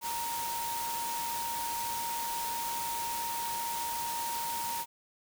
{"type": "tone in noise", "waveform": "sine", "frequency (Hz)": 932.3, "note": "A#5", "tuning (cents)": 0, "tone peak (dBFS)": -34, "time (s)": [0.01, 4.86], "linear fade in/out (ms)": 50, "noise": "white", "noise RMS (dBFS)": -38, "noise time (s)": [0.01, 4.86], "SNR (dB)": 1, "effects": []}